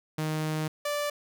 sawtooth tone pair in turn, 155.56 / 585.5 Hz, D#3 / D5, 0 / -5 cents, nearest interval octave + major seventh, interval 2295 cents, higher second, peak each -24 / -24 dBFS, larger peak neither, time 0.18-0.68 / 0.85-1.1 s, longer first, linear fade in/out 5 ms, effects none

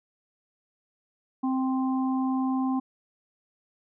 harmonic tone, 261.6 Hz, C4, in tune, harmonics 1 / 3 / 4, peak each -24 / -34 / -36 dBFS, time 1.43-2.8 s, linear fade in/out 10 ms, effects none

